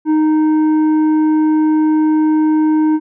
sine tone with tanh clipping, 310 Hz, D#4, 6 cents flat, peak -11 dBFS, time 0.05-3 s, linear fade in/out 50 ms, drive 7 dB, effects none

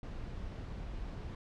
brown noise, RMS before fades -42 dBFS, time 0.03-1.35 s, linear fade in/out 2 ms, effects low-pass 5000 Hz 12 dB/octave

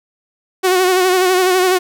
sawtooth tone with vibrato, 368.8 Hz, F#4, 6 cents flat, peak -7 dBFS, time 0.63-1.79 s, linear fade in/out 20 ms, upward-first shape sine, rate 12 Hz, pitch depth 45 cents each way, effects none

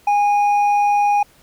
sine tone with hard clipping, 821 Hz, G#5, 20 cents flat, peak -14 dBFS, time 0.07-1.23 s, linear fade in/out 5 ms, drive 4 dB, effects pink hiss -52 dBFS RMS until 1.42 s

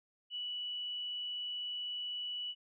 sine tone, 2952 Hz, F#7, 5 cents flat, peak -37 dBFS, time 0.3-2.55 s, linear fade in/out 50 ms, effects none

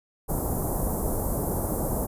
pink band-stop noise, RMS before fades -27 dBFS, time 0.28-2.07 s, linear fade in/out 20 ms, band 890 to 10000 Hz, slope 24 dB/octave, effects resampled to 32000 Hz

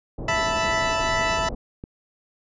pink low-pass noise, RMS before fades -32 dBFS, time 0.18-1.55 s, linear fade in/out 5 ms, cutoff 680 Hz, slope 24 dB/octave
20% pulse chord, E suspended fourth, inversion none, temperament equal, 659.3 / 880 / 987.8 Hz, E5 / A5 / B5, 0 / 0 / 0 cents, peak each -19 / -23 / -21 dBFS, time 0.28-1.49 s, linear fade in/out 5 ms
click, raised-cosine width 3 ms, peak -22 dBFS, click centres 1.839 s
effects resampled to 16000 Hz

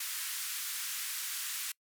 white band-pass noise, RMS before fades -38 dBFS, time 0-1.72 s, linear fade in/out 5 ms, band 1300 to 15000 Hz, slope 24 dB/octave, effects noise-tail reverb RT60 0.1 s tail -25 dB re dry

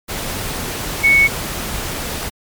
sine tone in noise, 2217 Hz, C#7, in tune, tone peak -8 dBFS, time 1.03-1.28 s, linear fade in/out 20 ms, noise pink, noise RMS -24 dBFS, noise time 0.08-2.3 s, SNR +13 dB, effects MP3 96 kbps

